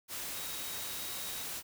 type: tone in noise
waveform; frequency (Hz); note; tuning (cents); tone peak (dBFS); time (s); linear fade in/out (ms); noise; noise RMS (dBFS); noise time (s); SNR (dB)
sine; 3801; A#7; +33; -48; 0.32-1.48; 50; white; -40; 0.08-1.63; -11
effects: none